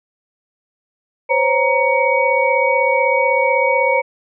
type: tone cluster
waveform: sine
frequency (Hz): 513 / 549 / 936 / 2249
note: C5 / C#5 / A#5 / C#7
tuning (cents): -34 / -17 / +7 / +24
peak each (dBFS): -18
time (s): 1.29-4.02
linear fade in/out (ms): 20
effects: none